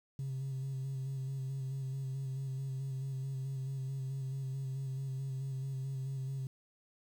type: tone with vibrato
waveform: sine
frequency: 133.8 Hz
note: C3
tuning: 39 cents sharp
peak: -34 dBFS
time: 0.19-6.47 s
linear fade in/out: 2 ms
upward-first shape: square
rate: 4.6 Hz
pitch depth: 24 cents each way
effects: tanh soft clip ceiling -32 dBFS + 10-bit

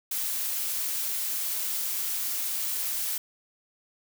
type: noise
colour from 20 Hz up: blue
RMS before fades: -30 dBFS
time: 0.11-3.18 s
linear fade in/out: 5 ms
effects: none

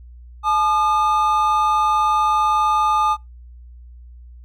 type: tone pair together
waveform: triangle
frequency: 858 / 1213.4 Hz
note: A5 / D#6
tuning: -44 / -44 cents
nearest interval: tritone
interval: 600 cents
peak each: -17 / -15 dBFS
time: 0.43-3.17 s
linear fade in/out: 50 ms
effects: noise-tail reverb RT60 0.2 s tail -25 dB re dry + added 60 Hz sine -38 dBFS peak until 4.44 s

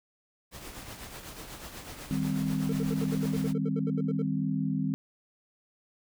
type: noise with tremolo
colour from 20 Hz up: pink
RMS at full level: -41 dBFS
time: 0.51-3.54 s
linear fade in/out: 50 ms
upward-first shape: triangle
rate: 8.1 Hz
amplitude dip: 55%
type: chord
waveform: sine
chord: C minor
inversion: first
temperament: equal with one note detuned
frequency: 155.56 / 197.93 / 261.6 Hz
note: Eb3 / G3 / C4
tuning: 0 / +17 / 0 cents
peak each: -31 dBFS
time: 2.11-4.94 s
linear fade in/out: 0 ms
type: tone bursts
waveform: triangle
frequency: 447.8 Hz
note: A4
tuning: 30 cents sharp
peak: -31 dBFS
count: 15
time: 2.69-4.223 s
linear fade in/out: 5 ms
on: 35 ms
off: 72 ms
effects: none

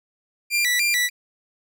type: tone with vibrato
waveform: sawtooth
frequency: 2162 Hz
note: C#7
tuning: 44 cents flat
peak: -15 dBFS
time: 0.5-1.1 s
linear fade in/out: 50 ms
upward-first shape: square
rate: 3.4 Hz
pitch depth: 170 cents each way
effects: none

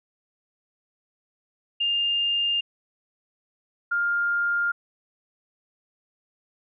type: tone pair in turn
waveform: sine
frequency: 2809 / 1404.5 Hz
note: F7 / F6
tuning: +9 / +9 cents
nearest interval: octave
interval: 1200 cents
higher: first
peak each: -21 dBFS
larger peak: neither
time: 1.8-2.61 / 3.91-4.72 s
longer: neither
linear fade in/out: 10 ms
effects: none

